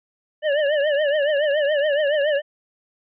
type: tone with vibrato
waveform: square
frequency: 587.3 Hz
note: D5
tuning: in tune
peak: -18 dBFS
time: 0.42-2.42 s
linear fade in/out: 50 ms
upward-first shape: triangle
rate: 7.1 Hz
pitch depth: 120 cents each way
effects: resampled to 8000 Hz